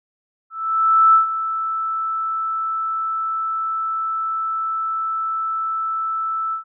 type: tone with ADSR envelope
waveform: sine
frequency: 1318.5 Hz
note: E6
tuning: in tune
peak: -8 dBFS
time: 0.5-6.64 s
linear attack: 640 ms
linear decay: 120 ms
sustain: -12 dB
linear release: 110 ms
effects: none